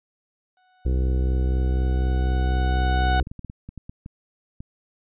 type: tone with exponential growth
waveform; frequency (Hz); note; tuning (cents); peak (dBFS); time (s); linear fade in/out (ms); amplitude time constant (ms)
30% pulse; 740; F#5; 0; -18; 0.57-3.2; 1; 570
type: harmonic tone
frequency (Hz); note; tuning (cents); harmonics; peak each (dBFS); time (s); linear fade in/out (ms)
64; C2; -38; 1 / 2 / 3 / 4 / 5 / 6 / 7 / 8; -19 / -30 / -36 / -39 / -35 / -37 / -40 / -42; 0.85-3.23; 10
type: clicks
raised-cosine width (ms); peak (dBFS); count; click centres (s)
5; -24; 11; 3.213 / 3.271 / 3.315 / 3.393 / 3.447 / 3.499 / 3.69 / 3.777 / 3.895 / 4.061 / 4.605
effects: resampled to 8000 Hz